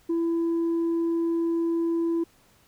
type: tone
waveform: sine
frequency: 334.2 Hz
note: E4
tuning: 24 cents sharp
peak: -20 dBFS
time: 0.09-2.24 s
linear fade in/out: 10 ms
effects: tanh soft clip ceiling -21 dBFS + pink hiss -60 dBFS RMS until 2.67 s